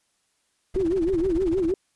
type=noise with tremolo; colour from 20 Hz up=brown; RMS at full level=-31 dBFS; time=0.74-1.73 s; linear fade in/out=5 ms; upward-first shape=sine; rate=18 Hz; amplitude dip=85%
type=tone with vibrato; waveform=sine; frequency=354.7 Hz; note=F4; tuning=27 cents sharp; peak=-20 dBFS; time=0.76-1.74 s; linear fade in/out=2 ms; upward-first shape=sine; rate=6.4 Hz; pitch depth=170 cents each way
effects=white hiss -70 dBFS RMS until 1.95 s + resampled to 24000 Hz